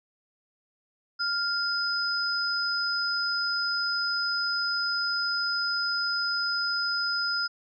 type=tone pair together; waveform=sine; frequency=1396.9 / 5030 Hz; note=F6 / D#8; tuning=0 / +18 cents; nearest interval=octave + minor seventh; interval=2218 cents; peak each=-28 dBFS; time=1.19-7.48 s; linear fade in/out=20 ms; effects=none